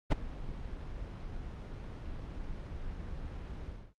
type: noise with ADSR envelope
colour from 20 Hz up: brown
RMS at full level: -20 dBFS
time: 0.1-3.94 s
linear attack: 21 ms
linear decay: 14 ms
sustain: -21 dB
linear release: 270 ms
effects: low-pass 5000 Hz 12 dB/octave + Opus 48 kbps